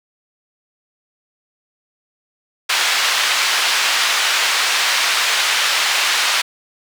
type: band-pass noise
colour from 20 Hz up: white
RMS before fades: -17 dBFS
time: 2.69-6.42 s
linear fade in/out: 10 ms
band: 1000 to 4000 Hz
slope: 12 dB/octave
effects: none